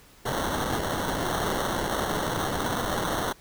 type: noise with sample-and-hold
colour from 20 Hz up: blue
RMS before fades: -28 dBFS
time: 0.25-3.33 s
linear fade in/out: 10 ms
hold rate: 2450 Hz
effects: pink hiss -54 dBFS RMS until 3.4 s